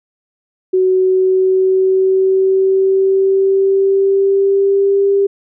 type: tone with pitch glide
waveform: sine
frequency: 372.7 to 397.1 Hz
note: F#4 to G4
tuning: +13 to +22 cents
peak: -9 dBFS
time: 0.73-5.27 s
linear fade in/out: 10 ms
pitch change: +109 cents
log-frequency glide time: 0.85-5.1 s
effects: none